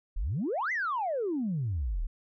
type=exponential two-way sweep; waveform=sine; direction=up then down; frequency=32.7 to 2098 to 32.7 Hz; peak=-27 dBFS; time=0.16-2.07 s; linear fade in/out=10 ms; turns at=0.72 s; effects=tanh soft clip ceiling -24 dBFS